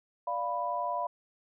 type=chord; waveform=sine; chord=B diminished; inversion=first; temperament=equal; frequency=587.3 / 698.5 / 987.8 Hz; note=D5 / F5 / B5; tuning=0 / 0 / 0 cents; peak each=-37 / -34 / -32 dBFS; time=0.27-1.07 s; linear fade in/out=5 ms; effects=none